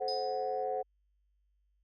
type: chord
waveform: sine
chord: F# diminished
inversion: first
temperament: equal with one note detuned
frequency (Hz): 432.4 / 523.3 / 740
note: A4 / C5 / F#5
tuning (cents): -30 / 0 / 0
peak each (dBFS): -37 / -35 / -34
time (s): 0-0.83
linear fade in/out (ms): 20
type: tone with exponential decay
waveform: sine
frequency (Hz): 5020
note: D#8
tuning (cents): +15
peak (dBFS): -33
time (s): 0.08-0.64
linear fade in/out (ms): 2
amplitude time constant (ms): 120
effects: tanh soft clip ceiling -23 dBFS + added 50 Hz sine -70 dBFS peak until 1.83 s